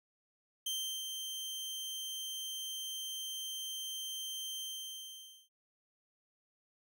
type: tone with ADSR envelope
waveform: sawtooth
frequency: 3136 Hz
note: G7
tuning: in tune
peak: -31 dBFS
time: 0.66-5.49 s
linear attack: 6 ms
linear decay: 360 ms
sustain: -5 dB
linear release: 890 ms
effects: none